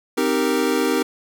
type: chord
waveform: square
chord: C minor seventh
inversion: none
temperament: equal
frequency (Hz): 261.6 / 311.1 / 392 / 466.2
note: C4 / Eb4 / G4 / Bb4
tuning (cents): 0 / 0 / 0 / 0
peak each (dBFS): -24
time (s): 0.17-1.03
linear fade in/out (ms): 10
effects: none